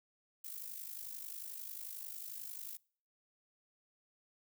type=noise with amplitude modulation; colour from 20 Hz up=violet; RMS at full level=-43 dBFS; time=0.44-2.77 s; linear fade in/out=5 ms; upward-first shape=sine; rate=51.2 Hz; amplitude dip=70%; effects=noise-tail reverb RT60 0.5 s tail -25 dB re dry